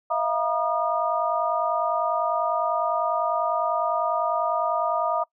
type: tone cluster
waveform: sine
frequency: 644 / 694 / 951 / 1220 Hz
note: E5 / F5 / A#5 / D#6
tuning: -41 / -11 / +34 / -34 cents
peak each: -27 dBFS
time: 0.1-5.24 s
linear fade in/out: 10 ms
effects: noise-tail reverb RT60 0.1 s tail -23 dB re dry